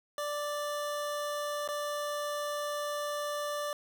25% pulse tone with dropouts, 587.3 Hz, D5, in tune, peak -29 dBFS, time 0.18-3.73 s, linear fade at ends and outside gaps 1 ms, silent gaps 1.677-1.687 s, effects none

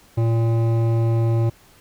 sine tone with hard clipping, 114.7 Hz, A#2, 28 cents flat, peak -18 dBFS, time 0.17-1.5 s, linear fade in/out 10 ms, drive 13 dB, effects pink hiss -52 dBFS RMS until 1.8 s

